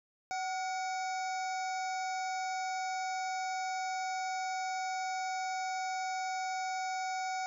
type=harmonic tone with a mistuned harmonic; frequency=752 Hz; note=F#5; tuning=28 cents sharp; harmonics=1 / 2 / 3 / 5 / 6 / 7 / 8 / 9; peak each=-34 / -44 / -44 / -55 / -55 / -49 / -52 / -51 dBFS; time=0.31-7.46 s; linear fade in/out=0 ms; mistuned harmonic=2; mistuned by=-72 cents; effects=12-bit